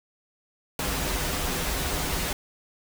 pink noise with comb filter, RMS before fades -28 dBFS, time 0.79-2.33 s, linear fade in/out 2 ms, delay 9.1 ms, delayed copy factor -0.6, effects none

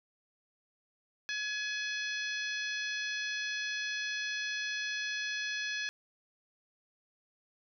harmonic tone, 845 Hz, G#5, 30 cents sharp, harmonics 2 / 3 / 4 / 5 / 6 / 7, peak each -36 / -40 / -42 / -44 / -46 / -47 dBFS, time 1.29-5.89 s, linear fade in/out 0 ms, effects none

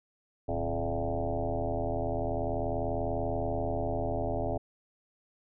sine tone with frequency modulation, 346 Hz, F4, 16 cents flat, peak -28 dBFS, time 0.48-4.58 s, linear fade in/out 10 ms, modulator 80.4 Hz, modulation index 4.9, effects none

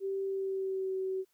sine tone with pitch glide, 389.1 to 378.9 Hz, G4 to F#4, -13 to +41 cents, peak -31 dBFS, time 0-1.25 s, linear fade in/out 50 ms, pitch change -46 cents, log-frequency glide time 0.24-0.95 s, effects white hiss -75 dBFS RMS until 1.33 s

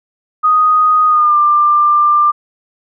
sine tone with pitch glide, 1244.5 to 1189.7 Hz, D#6 to D6, 0 to +22 cents, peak -7 dBFS, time 0.43-2.32 s, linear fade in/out 20 ms, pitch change -78 cents, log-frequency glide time 1.07-1.37 s, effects none

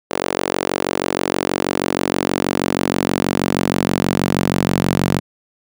sawtooth tone with high-pass filter sweep, 46.28 Hz, F#1, 1 cent sharp, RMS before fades -19 dBFS, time 0.1-5.2 s, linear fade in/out 20 ms, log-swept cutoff 430 to 160 Hz, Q 1.5, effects none

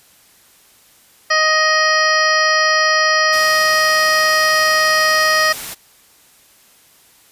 harmonic tone, 625 Hz, D#5, 8 cents sharp, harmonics 1 / 2 / 3 / 4 / 5 / 7 / 8 / 9, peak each -20 / -17 / -15 / -27 / -29 / -25 / -21 / -25 dBFS, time 1.3-5.53 s, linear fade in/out 10 ms
white noise, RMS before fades -28 dBFS, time 3.32-5.75 s, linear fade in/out 20 ms
effects white hiss -50 dBFS RMS until 7.31 s + resampled to 32000 Hz

